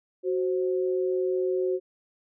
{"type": "tone pair together", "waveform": "sine", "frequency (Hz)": [371.1, 524.8], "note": ["F#4", "C5"], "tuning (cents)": [5, 5], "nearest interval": "tritone", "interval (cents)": 600, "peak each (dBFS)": [-24, -31], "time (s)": [0.23, 1.8], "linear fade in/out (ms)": 50, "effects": []}